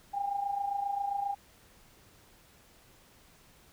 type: tone with amplitude modulation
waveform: sine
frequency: 803 Hz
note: G5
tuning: 41 cents sharp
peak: -27 dBFS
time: 0.13-1.35 s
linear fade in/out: 20 ms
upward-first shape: sine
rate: 27.5 Hz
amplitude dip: 65%
effects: pink hiss -60 dBFS RMS until 3.72 s